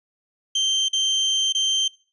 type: tone with dropouts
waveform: 35% pulse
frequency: 3136 Hz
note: G7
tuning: in tune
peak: -17 dBFS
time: 0.55-1.88 s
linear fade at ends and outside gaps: 5 ms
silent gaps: 0.885-0.93 / 1.525-1.548 s
effects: noise-tail reverb RT60 0.4 s tail -22 dB re dry + resampled to 24000 Hz